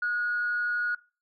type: tone with amplitude modulation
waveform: sine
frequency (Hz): 1449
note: F#6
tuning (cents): -37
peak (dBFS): -23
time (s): 0.02-0.95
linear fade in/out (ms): 5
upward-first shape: sine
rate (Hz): 210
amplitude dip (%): 35
effects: noise-tail reverb RT60 0.3 s tail -20 dB re dry + tanh soft clip ceiling -20 dBFS